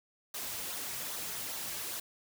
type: noise with flanger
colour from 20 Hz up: white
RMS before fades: -39 dBFS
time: 0.34-2 s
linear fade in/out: 5 ms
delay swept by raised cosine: 0.38 to 3.98 ms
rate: 2.5 Hz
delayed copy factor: -0.5
effects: none